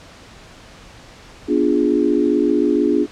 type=chord; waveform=sine; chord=B diminished seventh; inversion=none; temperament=equal; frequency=246.9 / 293.7 / 349.2 / 415.3 Hz; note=B3 / D4 / F4 / Ab4; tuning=0 / 0 / 0 / 0 cents; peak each=-21 / -17 / -19 / -20 dBFS; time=1.47-3.07 s; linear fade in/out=50 ms; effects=pink hiss -42 dBFS RMS until 3.11 s + low-pass 6000 Hz 12 dB/octave